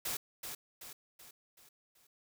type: noise with echo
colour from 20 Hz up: white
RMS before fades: -37 dBFS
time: 0.05-0.17 s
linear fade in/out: 5 ms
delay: 380 ms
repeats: 5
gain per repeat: -6 dB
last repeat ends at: 2.07 s
effects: none